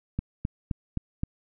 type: click train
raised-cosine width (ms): 5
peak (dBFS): -15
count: 5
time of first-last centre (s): 0.19-1.234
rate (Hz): 3.83
effects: none